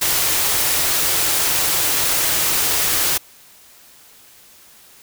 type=band-stop noise; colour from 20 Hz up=white; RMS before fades=-18 dBFS; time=0.01-3.18 s; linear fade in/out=10 ms; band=180 to 260 Hz; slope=96 dB/octave; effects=white hiss -47 dBFS RMS until 5.02 s